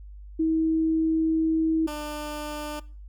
sine / 15% pulse tone pair in turn, 320.9 / 298.7 Hz, E4 / D4, -46 / +29 cents, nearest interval minor second, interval 125 cents, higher first, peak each -20 / -25 dBFS, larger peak first, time 0.39-1.87 / 1.87-2.8 s, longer first, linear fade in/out 10 ms, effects noise-tail reverb RT60 0.4 s tail -20 dB re dry + added 50 Hz sine -40 dBFS peak until 3.08 s

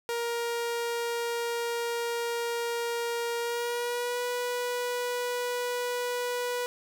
sawtooth tone with pitch glide, 470 to 490 Hz, A#4 to B4, +14 to -14 cents, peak -25 dBFS, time 0.09-6.66 s, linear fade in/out 0 ms, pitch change +72 cents, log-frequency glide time 3.39-4.24 s, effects none

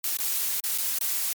blue noise with dropouts, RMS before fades -27 dBFS, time 0.04-1.33 s, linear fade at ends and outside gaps 2 ms, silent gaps 0.171-0.186 / 0.602-0.638 / 0.778-0.783 / 0.987-1.01 s, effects MP3 96 kbps

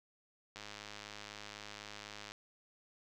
click train, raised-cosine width 0.2 ms, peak -29 dBFS, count 184, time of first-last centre 0.56-2.32 s, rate 104 Hz, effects none

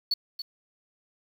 sine tone with echo, 4435 Hz, C#8, in tune, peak -20 dBFS, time 0.11-0.14 s, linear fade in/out 5 ms, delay 280 ms, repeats 1, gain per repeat -12 dB, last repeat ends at 0.42 s, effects tanh soft clip ceiling -20 dBFS + 8-bit

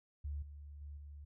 sine tone with level steps, 72.6 Hz, D2, 19 cents flat, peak -38 / -48 / -45 / -48 dBFS, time 0.24-1.25 s, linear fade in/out 10 ms, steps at 0.42 / 0.81 / 0.97 s, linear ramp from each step 5 ms, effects none

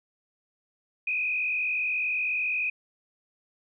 sine tone with frequency modulation, 2489 Hz, D#7, in tune, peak -25 dBFS, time 1.07-2.7 s, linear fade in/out 5 ms, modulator 48.2 Hz, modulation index 1.5, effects none

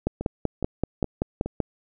two click trains, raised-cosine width 2 ms, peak -9 / -16 dBFS, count 9 / 4, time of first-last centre 0.07-1.603 / 0.21-1.46 s, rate 5.22 / 2.4 Hz, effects none

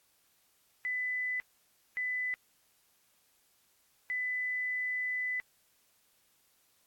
sine tone bursts at uneven times, 2000 Hz, B6, 21 cents sharp, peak -31 dBFS, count 3, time 0.85-1.4 / 1.97-2.34 / 4.1-5.4 s, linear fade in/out 0 ms, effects white hiss -70 dBFS RMS until 6.86 s + AAC 64 kbps

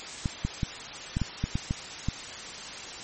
clicks, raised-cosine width 5 ms, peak -14 dBFS, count 9, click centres 0.258 / 0.45 / 0.632 / 1.169 / 1.217 / 1.44 / 1.555 / 1.709 / 2.086 s, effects white hiss -39 dBFS RMS until 3.03 s + MP3 32 kbps

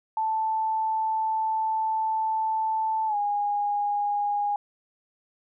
sine tone with pitch glide, 880 to 821.1 Hz, A5 to G#5, 0 to -20 cents, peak -23 dBFS, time 0.17-4.56 s, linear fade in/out 2 ms, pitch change -120 cents, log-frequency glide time 3.07-3.16 s, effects none

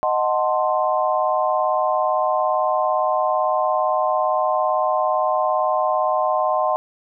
sine chord, D# diminished seventh, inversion none, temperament equal, 622.3 / 740 / 880 / 1046.5 Hz, D#5 / F#5 / A5 / C6, 0 / 0 / 0 / 0 cents, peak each -21 / -22 / -26 / -22 dBFS, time 0.03-6.76 s, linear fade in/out 0 ms, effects none

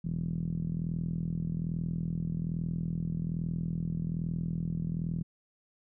5% pulse tone with low-pass filter, 41.2 Hz, E1, in tune, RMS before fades -33 dBFS, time 0.04-5.23 s, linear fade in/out 10 ms, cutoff 170 Hz, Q 4.8, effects none

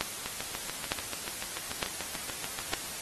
two click trains, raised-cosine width 0.2 ms, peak -16 / -10 dBFS, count 18 / 4, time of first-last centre 0.26-2.735 / 0.01-2.737 s, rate 6.87 / 1.1 Hz, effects white hiss -39 dBFS RMS until 3.01 s + AAC 32 kbps

